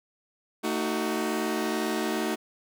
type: chord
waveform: sawtooth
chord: D# diminished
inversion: second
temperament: just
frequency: 224 / 311.1 / 373.4 Hz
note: A3 / D#4 / F#4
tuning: +31 / 0 / +16 cents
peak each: -27 dBFS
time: 0.63-2.36 s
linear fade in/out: 20 ms
effects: none